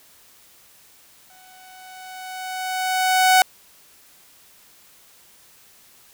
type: tone with exponential growth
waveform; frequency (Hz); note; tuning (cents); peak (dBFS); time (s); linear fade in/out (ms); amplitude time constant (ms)
sawtooth; 746; F#5; +14; -7; 1.3-3.42; 1; 460
effects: white hiss -52 dBFS RMS until 6.13 s